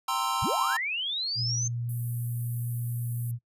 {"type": "chord", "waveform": "square", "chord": "C dominant seventh", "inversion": "second", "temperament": "equal", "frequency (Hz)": [784, 932.3, 1046.5, 1318.5], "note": ["G5", "Bb5", "C6", "E6"], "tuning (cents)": [0, 0, 0, 0], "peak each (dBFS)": [-36, -33, -31, -33], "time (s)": [0.08, 0.77], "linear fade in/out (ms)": 5}
{"type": "linear sweep", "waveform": "sine", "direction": "up", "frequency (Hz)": [55, 6360], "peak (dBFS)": -28, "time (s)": [0.42, 1.68], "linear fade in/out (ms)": 5}
{"type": "tone", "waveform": "sine", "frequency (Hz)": 119.1, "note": "A#2", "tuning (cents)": 38, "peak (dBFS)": -29, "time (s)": [1.35, 3.39], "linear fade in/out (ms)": 50}
{"type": "high-pass noise", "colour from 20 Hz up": "white", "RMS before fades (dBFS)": -42, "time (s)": [1.89, 3.31], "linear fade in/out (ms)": 0, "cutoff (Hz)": 9800, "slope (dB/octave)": 48}
{"effects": ["noise-tail reverb RT60 0.1 s tail -22 dB re dry", "resampled to 32000 Hz"]}